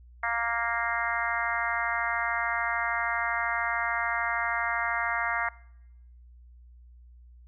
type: harmonic tone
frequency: 233.1 Hz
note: A#3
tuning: in tune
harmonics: 3 / 4 / 5 / 6 / 7 / 8 / 9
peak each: -34 / -34 / -34 / -34 / -34 / -34 / -34 dBFS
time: 0.23-5.49 s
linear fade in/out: 5 ms
effects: noise-tail reverb RT60 0.9 s tail -23 dB re dry + added 60 Hz sine -49 dBFS peak until 7.47 s